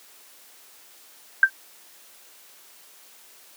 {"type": "tone with exponential decay", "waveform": "sine", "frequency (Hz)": 1568, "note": "G6", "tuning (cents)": 0, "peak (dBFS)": -6, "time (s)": [1.43, 1.5], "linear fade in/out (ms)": 2, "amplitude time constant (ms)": 15, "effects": ["white hiss -51 dBFS RMS until 3.56 s", "high-pass 300 Hz 12 dB/octave"]}